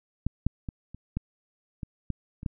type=clicks; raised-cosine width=5 ms; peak=-14 / -11 / -21 / -29 / -16 / -22 / -17 / -27 / -16 dBFS; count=9; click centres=0.266 / 0.466 / 0.688 / 0.946 / 1.17 / 1.832 / 2.103 / 2.431 / 2.462 s; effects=none